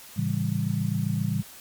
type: chord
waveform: sine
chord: A dominant seventh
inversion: none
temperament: just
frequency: 110 / 137.5 / 165 / 198 Hz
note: A2 / C#3 / E3 / G3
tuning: 0 / -14 / +2 / +18 cents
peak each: -29 dBFS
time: 0.16-1.43 s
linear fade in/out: 20 ms
effects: white hiss -46 dBFS RMS until 1.6 s + MP3 96 kbps